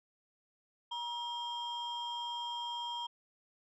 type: tone pair together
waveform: sine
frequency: 954 / 3209 Hz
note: A#5 / G7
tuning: +40 / +40 cents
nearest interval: octave + major sixth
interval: 2100 cents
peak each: -37 / -38 dBFS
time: 0.91-3.07 s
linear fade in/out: 10 ms
effects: tanh soft clip ceiling -33 dBFS